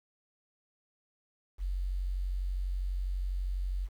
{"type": "tone with quantisation", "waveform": "sine", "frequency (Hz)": 46.1, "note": "F#1", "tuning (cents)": -6, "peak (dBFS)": -30, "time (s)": [1.58, 3.89], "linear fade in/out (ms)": 50, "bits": 10, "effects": []}